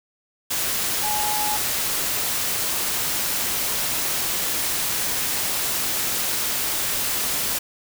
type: tone in noise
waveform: sine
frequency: 844 Hz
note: G#5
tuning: 28 cents sharp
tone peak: -25 dBFS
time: 1.03-1.57 s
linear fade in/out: 10 ms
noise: white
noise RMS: -24 dBFS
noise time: 0.5-7.59 s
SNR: -4 dB
effects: none